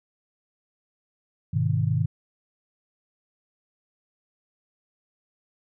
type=chord; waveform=sine; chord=G# minor; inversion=none; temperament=equal with one note detuned; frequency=103.83 / 126.72 / 155.56 Hz; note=G#2 / B2 / D#3; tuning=0 / +45 / 0 cents; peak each=-25 dBFS; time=1.53-2.06 s; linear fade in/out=10 ms; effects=none